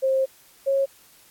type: tone pair in turn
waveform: sine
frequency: 531 / 546.2 Hz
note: C5 / C#5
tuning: +25 / -26 cents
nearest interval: unison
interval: 49 cents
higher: second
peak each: -18 dBFS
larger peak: neither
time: 0.02-0.26 / 0.66-0.86 s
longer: first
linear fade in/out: 20 ms
effects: white hiss -54 dBFS RMS until 1.3 s + AAC 64 kbps